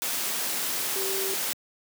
sine tone in noise, 386.8 Hz, G4, 23 cents flat, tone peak -31 dBFS, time 0.96-1.34 s, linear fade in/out 0 ms, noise white, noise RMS -29 dBFS, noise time 0.02-1.53 s, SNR -5 dB, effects high-pass 200 Hz 12 dB/octave

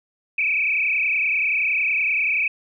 sine tone with frequency modulation, 2429 Hz, D#7, 42 cents flat, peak -18 dBFS, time 0.38-2.48 s, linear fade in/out 5 ms, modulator 30.6 Hz, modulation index 5.4, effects none

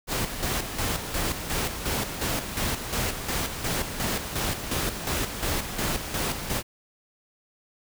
pink noise with tremolo, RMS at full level -27 dBFS, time 0.07-6.63 s, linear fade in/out 50 ms, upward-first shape square, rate 2.8 Hz, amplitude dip 55%, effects none

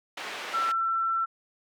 white band-pass noise, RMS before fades -37 dBFS, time 0.17-0.72 s, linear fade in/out 5 ms, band 410 to 2500 Hz, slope 12 dB/octave
sine tone, 1343 Hz, E6, 32 cents sharp, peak -24 dBFS, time 0.53-1.26 s, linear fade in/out 20 ms
effects none

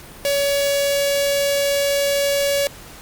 sawtooth tone with notch filter, 564 Hz, C#5, 30 cents sharp, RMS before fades -19 dBFS, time 0.25-2.67 s, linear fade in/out 0 ms, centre 1200 Hz, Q 0.84, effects pink hiss -40 dBFS RMS until 3.01 s + Opus 48 kbps

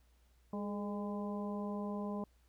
harmonic tone with a mistuned harmonic, 203.7 Hz, G#3, 33 cents flat, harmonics 1 / 2 / 3 / 4 / 5, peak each -38 / -45 / -46 / -50 / -48 dBFS, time 0.53-2.24 s, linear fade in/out 2 ms, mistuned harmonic 2, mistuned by +55 cents, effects added 60 Hz sine -66 dBFS peak until 2.48 s + pink hiss -75 dBFS RMS until 2.48 s

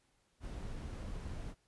brown noise, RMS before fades -43 dBFS, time 0.4-1.55 s, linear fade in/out 50 ms, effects pink hiss -75 dBFS RMS until 1.67 s + resampled to 24000 Hz

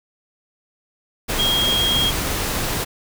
sine tone in noise, 3253 Hz, G#7, 37 cents flat, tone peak -17 dBFS, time 1.38-2.11 s, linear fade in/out 20 ms, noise pink, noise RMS -23 dBFS, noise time 1.28-2.85 s, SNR +3 dB, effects none

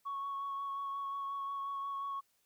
sine tone with vibrato, 1109 Hz, C#6, in tune, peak -35 dBFS, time 0.05-2.21 s, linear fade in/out 20 ms, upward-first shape sine, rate 5.6 Hz, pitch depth 14 cents each way, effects tanh soft clip ceiling -33 dBFS + white hiss -75 dBFS RMS until 2.45 s

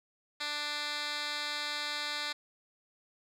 10% pulse tone with band-pass filter, 295 Hz, D4, 8 cents sharp, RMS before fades -36 dBFS, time 0.4-2.33 s, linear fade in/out 10 ms, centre 3400 Hz, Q 2.1, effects none

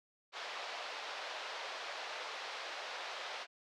pink band-pass noise, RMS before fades -44 dBFS, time 0.32-3.47 s, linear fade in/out 50 ms, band 560 to 4800 Hz, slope 24 dB/octave, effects none

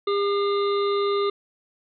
harmonic tone with a mistuned harmonic, 402.7 Hz, G4, 47 cents sharp, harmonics 1 / 3 / 5 / 7 / 9 / 10, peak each -21 / -27 / -39 / -45 / -36 / -39 dBFS, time 0.07-1.3 s, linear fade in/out 5 ms, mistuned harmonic 5, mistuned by +63 cents, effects none

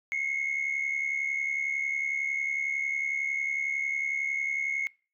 sine tone pair together, 2117 / 2188 Hz, C7 / C#7, +20 / -23 cents, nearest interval minor second, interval 57 cents, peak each -31 / -28 dBFS, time 0.12-4.87 s, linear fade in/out 0 ms, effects noise-tail reverb RT60 0.4 s tail -25 dB re dry + tanh soft clip ceiling -23 dBFS

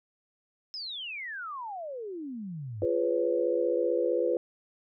sine exponential sweep, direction down, 5274 to 92.5 Hz, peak -35 dBFS, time 0.74-2.85 s, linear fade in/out 0 ms
sine chord, C# dominant seventh, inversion first, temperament just, 346.5 / 415.8 / 498.9 / 554.4 Hz, E#4 / G#4 / B4 / C#5, -14 / +2 / +17 / 0 cents, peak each -30 / -33 / -27 / -33 dBFS, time 2.82-4.37 s, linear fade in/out 2 ms
effects none

